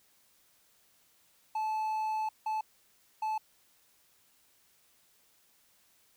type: tone bursts at uneven times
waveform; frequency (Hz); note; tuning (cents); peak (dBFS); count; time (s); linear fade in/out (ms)
triangle; 869; A5; -22; -28; 3; 1.55-2.29 / 2.46-2.61 / 3.22-3.38; 5
effects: white hiss -67 dBFS RMS until 6.16 s